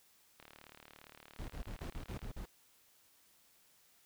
click train, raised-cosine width 0.3 ms, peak -37 dBFS, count 70, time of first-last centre 0.4-2.245 s, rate 37.4 Hz
brown noise bursts, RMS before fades -43 dBFS, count 8, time 1.39-2.457 s, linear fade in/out 5 ms, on 94 ms, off 45 ms
effects white hiss -68 dBFS RMS until 4.05 s

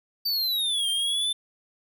square exponential two-way sweep, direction down then up, 4645 to 3160 to 3551 Hz, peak -24 dBFS, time 0.25-1.33 s, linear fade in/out 10 ms, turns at 0.89 s, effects none

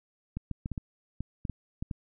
clicks, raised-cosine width 5 ms, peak -21 dBFS, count 10, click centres 0.37 / 0.513 / 0.659 / 0.717 / 0.778 / 1.206 / 1.452 / 1.497 / 1.825 / 1.912 s, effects none

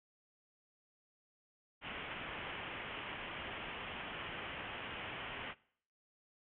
white low-pass noise, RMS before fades -45 dBFS, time 1.81-5.55 s, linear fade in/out 50 ms, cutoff 3200 Hz, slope 96 dB/octave, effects noise-tail reverb RT60 0.6 s tail -22 dB re dry

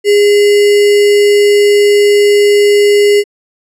sine tone with sample-and-hold, 410.1 Hz, G#4, 22 cents flat, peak -4 dBFS, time 0.04-3.24 s, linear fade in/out 50 ms, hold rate 2450 Hz, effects low-pass 10000 Hz 12 dB/octave

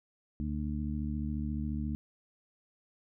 harmonic tone, 74.3 Hz, D2, 21 cents sharp, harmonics 1 / 2 / 3 / 4, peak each -35 / -39 / -36 / -42 dBFS, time 0.4-1.95 s, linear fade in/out 0 ms, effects none

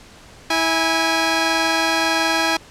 10% pulse tone pair together, 325.7 / 825 Hz, E4 / G#5, -21 / -12 cents, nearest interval octave + major third, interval 1609 cents, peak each -11 dBFS, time 0.5-2.57 s, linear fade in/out 5 ms, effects pink hiss -44 dBFS RMS until 2.7 s + low-pass 8000 Hz 12 dB/octave

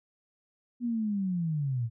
sine linear sweep, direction down, 245.6 to 110 Hz, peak -27 dBFS, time 0.8-1.9 s, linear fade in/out 50 ms, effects none

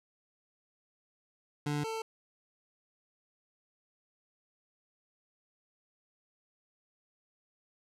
25% pulse tone pair in turn, 147.1 / 446.2 Hz, D3 / A4, +3 / +24 cents, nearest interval octave + perfect fifth, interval 1921 cents, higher second, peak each -27 / -31 dBFS, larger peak first, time 1.66-1.84 / 1.84-2.02 s, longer neither, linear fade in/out 5 ms, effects low-pass 10000 Hz 12 dB/octave

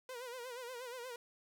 sawtooth tone with vibrato, 493.9 Hz, B4, in tune, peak -40 dBFS, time 0.09-1.16 s, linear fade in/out 2 ms, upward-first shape sine, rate 8.4 Hz, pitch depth 92 cents each way, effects none

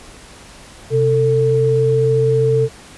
sine tone pair together, 129.6 / 446.1 Hz, C3 / A4, -16 / +24 cents, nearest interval octave + major sixth, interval 2140 cents, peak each -16 / -13 dBFS, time 0.9-2.69 s, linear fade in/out 50 ms, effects pink hiss -40 dBFS RMS until 2.97 s + resampled to 24000 Hz

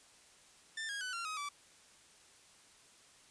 sawtooth tone with pitch steps, 1785 / 1636.9 / 1501 / 1376.4 / 1262.2 / 1157.4 Hz, A6 / G#6 / F#6 / F6 / D#6 / D6, +24 / -26 / +24 / -26 / +24 / -26 cents, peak -35 dBFS, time 0.77-1.49 s, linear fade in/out 5 ms, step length 120 ms, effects white hiss -62 dBFS RMS until 3.3 s + resampled to 22050 Hz

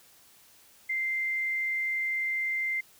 sine tone, 2088 Hz, C7, 4 cents flat, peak -27 dBFS, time 0.89-2.81 s, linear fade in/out 10 ms, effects white hiss -58 dBFS RMS until 2.99 s

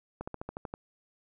slowing click train, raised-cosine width 1 ms, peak -23 dBFS, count 8, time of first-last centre 0.21-0.739 s, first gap 65 ms, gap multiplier 1.05, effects none

